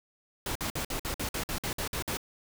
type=noise bursts; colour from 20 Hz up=pink; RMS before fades=-33 dBFS; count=12; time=0.46-2.171 s; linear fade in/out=2 ms; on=94 ms; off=53 ms; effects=none